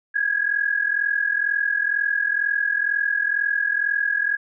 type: tone pair together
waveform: sine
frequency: 1635 / 1677.1 Hz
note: G#6 / G#6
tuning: -28 / +16 cents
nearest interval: unison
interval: 44 cents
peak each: -22 dBFS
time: 0.14-4.37 s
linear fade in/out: 20 ms
effects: none